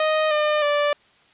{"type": "tone with pitch steps", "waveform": "sawtooth", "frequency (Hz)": [622.3, 603.2, 584.7], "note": ["D#5", "D5", "D5"], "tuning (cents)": [0, 46, -8], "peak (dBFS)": -14, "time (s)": [0, 0.93], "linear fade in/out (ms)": 2, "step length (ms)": 310, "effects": ["white hiss -56 dBFS RMS until 1.33 s", "resampled to 8000 Hz"]}